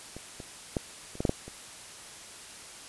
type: clicks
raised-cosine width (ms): 2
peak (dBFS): -27 / -27 / -14 / -30 / -16 / -11 / -12 / -28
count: 8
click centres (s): 0.166 / 0.402 / 0.768 / 1.154 / 1.205 / 1.252 / 1.294 / 1.48
effects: white hiss -46 dBFS RMS until 2.88 s + resampled to 24000 Hz